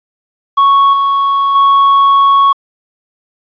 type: tone with level steps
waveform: triangle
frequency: 1108.7 Hz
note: C#6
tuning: in tune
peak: -3 / -7 / -3 dBFS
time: 0.57-2.53 s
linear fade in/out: 10 ms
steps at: 0.93 / 1.55 s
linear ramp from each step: 5 ms
effects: resampled to 11025 Hz + 7-bit